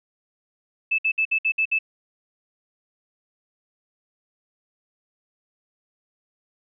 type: tone bursts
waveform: sine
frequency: 2623 Hz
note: E7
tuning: 9 cents flat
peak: -18 dBFS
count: 7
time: 0.91-1.789 s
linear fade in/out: 10 ms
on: 75 ms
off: 59 ms
effects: none